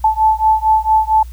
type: beating tone pair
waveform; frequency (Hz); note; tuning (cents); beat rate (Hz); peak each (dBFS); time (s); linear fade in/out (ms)
sine; 871 / 875.4; A5 / A5; -18 / -9; 4.4; -13; 0.04-1.23; 5
effects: added 60 Hz sine -28 dBFS peak until 1.32 s + white hiss -49 dBFS RMS until 1.32 s